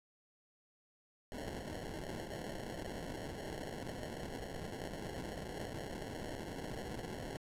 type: noise with sample-and-hold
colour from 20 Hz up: white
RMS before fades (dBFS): -44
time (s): 1.32-7.37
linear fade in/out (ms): 0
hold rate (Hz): 1225
effects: low-pass 12000 Hz 12 dB/octave